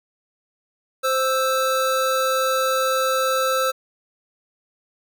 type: tone pair together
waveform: square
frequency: 523.2 / 1318.5 Hz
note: C5 / E6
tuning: 0 / 0 cents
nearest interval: octave + major third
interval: 1600 cents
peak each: -22 dBFS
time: 1.03-3.72 s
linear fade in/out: 20 ms
effects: none